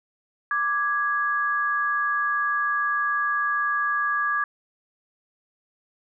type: tone pair together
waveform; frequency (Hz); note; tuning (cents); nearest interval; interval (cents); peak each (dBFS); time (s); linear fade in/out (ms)
sine; 1174.6 / 1661.2; D6 / G#6; 0 / 0; tritone; 600; -24; 0.51-4.44; 2
effects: none